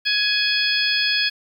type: harmonic tone with a mistuned harmonic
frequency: 837 Hz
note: G#5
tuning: 13 cents sharp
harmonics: 2 / 3 / 4 / 5 / 6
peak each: -24 / -24 / -24 / -24 / -24 dBFS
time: 0.05-1.3 s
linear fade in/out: 20 ms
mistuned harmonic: 5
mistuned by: +78 cents
effects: 8-bit